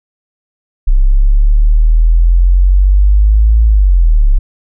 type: exponential two-way sweep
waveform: sine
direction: up then down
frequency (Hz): 32.39 to 55.6 to 32.39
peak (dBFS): -4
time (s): 0.87-4.39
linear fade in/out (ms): 10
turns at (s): 3.64
effects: none